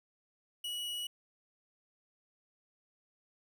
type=tone; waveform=45% pulse; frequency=2924 Hz; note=F#7; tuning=21 cents flat; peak=-36 dBFS; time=0.64-1.07 s; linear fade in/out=5 ms; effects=none